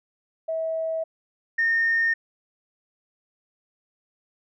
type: tone pair in turn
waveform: sine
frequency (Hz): 647 / 1830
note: E5 / A#6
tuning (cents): -32 / -32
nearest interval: octave + tritone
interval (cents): 1800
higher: second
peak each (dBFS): -24 / -18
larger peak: second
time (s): 0.48-1.04 / 1.58-2.14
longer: neither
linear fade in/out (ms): 10
effects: tanh soft clip ceiling -14 dBFS